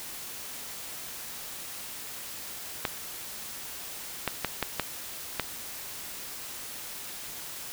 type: clicks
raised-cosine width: 0.3 ms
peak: -10 dBFS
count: 6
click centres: 2.852 / 4.277 / 4.447 / 4.627 / 4.797 / 5.397 s
effects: white hiss -40 dBFS RMS until 7.72 s